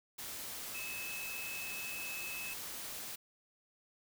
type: tone in noise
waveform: sine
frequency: 2595 Hz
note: E7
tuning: 28 cents flat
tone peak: -42 dBFS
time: 0.74-2.54 s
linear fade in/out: 10 ms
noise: white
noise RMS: -44 dBFS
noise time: 0.18-3.16 s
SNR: -1 dB
effects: none